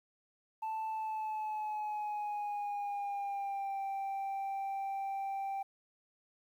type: tone with pitch glide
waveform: sine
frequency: 880 to 784 Hz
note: A5 to G5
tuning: 0 to 0 cents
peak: -32 dBFS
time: 0.62-5.63 s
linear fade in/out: 10 ms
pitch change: -200 cents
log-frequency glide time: 0.88-3.8 s
effects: tanh soft clip ceiling -34 dBFS + 11-bit